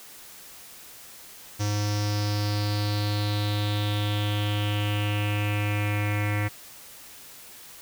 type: tone with low-pass filter sweep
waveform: square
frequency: 103.83 Hz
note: G#2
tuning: in tune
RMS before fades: -26 dBFS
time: 1.59-6.49 s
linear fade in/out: 20 ms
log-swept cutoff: 5900 to 2100 Hz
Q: 5.3
effects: white hiss -46 dBFS RMS until 7.81 s